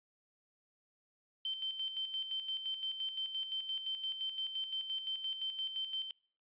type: tone with tremolo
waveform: sine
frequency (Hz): 3100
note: G7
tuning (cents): -20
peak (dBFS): -34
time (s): 1.45-6.11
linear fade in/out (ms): 2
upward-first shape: square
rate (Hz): 5.8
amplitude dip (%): 55
effects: noise-tail reverb RT60 0.5 s tail -25 dB re dry + resampled to 8000 Hz